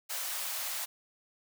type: high-pass noise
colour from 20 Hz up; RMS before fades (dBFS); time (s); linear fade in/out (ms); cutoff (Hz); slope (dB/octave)
white; -36; 0.09-0.86; 20; 550; 48
effects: none